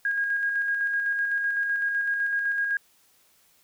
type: tone with tremolo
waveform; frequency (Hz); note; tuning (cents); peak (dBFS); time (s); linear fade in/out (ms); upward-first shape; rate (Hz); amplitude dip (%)
sine; 1632; G#6; -31; -22; 0.05-2.77; 2; square; 7.9; 30
effects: white hiss -62 dBFS RMS until 3.63 s